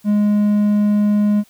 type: tone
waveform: triangle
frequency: 207.7 Hz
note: G#3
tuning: in tune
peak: -10 dBFS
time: 0.04-1.44 s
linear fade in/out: 50 ms
effects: white hiss -53 dBFS RMS until 1.49 s